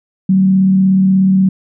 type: tone with frequency modulation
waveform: sine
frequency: 190.1 Hz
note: F#3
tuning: 47 cents sharp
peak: -7 dBFS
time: 0.29-1.49 s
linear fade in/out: 5 ms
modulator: 36.6 Hz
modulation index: 0.24
effects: none